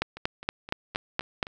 two click trains, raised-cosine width 0.3 ms, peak -9 / -24 dBFS, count 7 / 6, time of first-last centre 0.02-1.428 / 0.17-1.469 s, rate 4.26 / 3.85 Hz, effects none

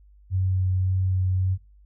sine tone with vibrato, 93.3 Hz, F#2, 15 cents sharp, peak -20 dBFS, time 0.3-1.58 s, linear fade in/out 50 ms, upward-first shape sine, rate 1.8 Hz, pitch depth 10 cents each way, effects noise-tail reverb RT60 0.3 s tail -21 dB re dry + added 50 Hz sine -50 dBFS peak until 1.85 s

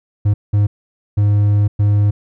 triangle tone bursts at uneven times, 103 Hz, G#2, 14 cents flat, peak -8 dBFS, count 4, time 0.25-0.34 / 0.53-0.67 / 1.17-1.68 / 1.79-2.11 s, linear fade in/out 10 ms, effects none

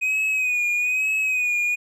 triangle tone with vibrato, 2500 Hz, D#7, 8 cents sharp, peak -18 dBFS, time 0.01-1.76 s, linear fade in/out 20 ms, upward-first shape sine, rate 1.1 Hz, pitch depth 51 cents each way, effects none

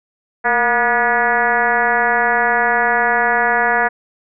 sine tone with frequency modulation, 1206 Hz, D6, 46 cents sharp, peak -12 dBFS, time 0.44-3.89 s, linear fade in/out 20 ms, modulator 246 Hz, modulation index 2.9, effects none

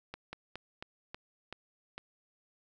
slowing click train, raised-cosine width 0.3 ms, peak -25 dBFS, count 7, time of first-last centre 0.14-1.98 s, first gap 190 ms, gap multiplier 1.19, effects none

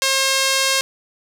sawtooth tone with band-pass filter, 536 Hz, C5, 42 cents sharp, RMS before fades -18 dBFS, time 0.02-0.81 s, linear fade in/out 0 ms, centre 5300 Hz, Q 0.77, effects none

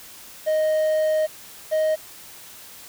triangle tone pair in turn, 622.3 / 624.9 Hz, D#5 / D#5, 0 / +7 cents, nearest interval unison, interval 7 cents, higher second, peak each -16 dBFS, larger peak neither, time 0.46-1.27 / 1.71-1.96 s, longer first, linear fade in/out 20 ms, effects white hiss -43 dBFS RMS until 2.88 s

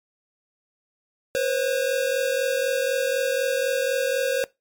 square tone pair together, 493.9 / 537.9 Hz, B4 / C5, 0 / +48 cents, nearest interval minor second, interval 148 cents, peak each -26 / -23 dBFS, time 1.35-4.44 s, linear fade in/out 0 ms, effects noise-tail reverb RT60 0.2 s tail -22 dB re dry + MP3 96 kbps

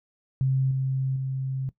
sine tone with level steps, 132.8 Hz, C3, 26 cents sharp, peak -20 / -23 / -26 dBFS, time 0.41-1.69 s, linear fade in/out 0 ms, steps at 0.71 / 1.16 s, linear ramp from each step 2 ms, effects noise-tail reverb RT60 0.1 s tail -18 dB re dry

